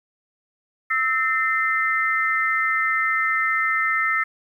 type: tone cluster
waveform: sine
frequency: 1309 / 1809 / 2074 Hz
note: E6 / A6 / C7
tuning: -13 / +48 / -16 cents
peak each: -23 dBFS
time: 0.9-4.24 s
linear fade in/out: 10 ms
effects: 9-bit